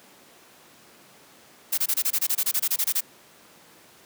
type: noise bursts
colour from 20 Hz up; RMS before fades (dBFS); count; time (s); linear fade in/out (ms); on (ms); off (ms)
blue; -23; 16; 1.72-3.008; 10; 58; 24
effects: pink hiss -52 dBFS RMS until 4.05 s + high-pass 200 Hz 12 dB/octave